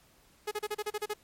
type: tone bursts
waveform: sawtooth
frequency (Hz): 420.9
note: G#4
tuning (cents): +23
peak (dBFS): -27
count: 9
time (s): 0.47-1.138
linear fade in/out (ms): 10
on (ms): 44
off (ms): 34
effects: pink hiss -63 dBFS RMS until 1.23 s + MP3 64 kbps